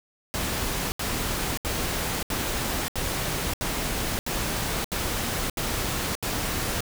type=noise bursts; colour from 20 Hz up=pink; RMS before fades=-28 dBFS; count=10; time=0.34-6.806 s; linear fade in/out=0 ms; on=580 ms; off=74 ms; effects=none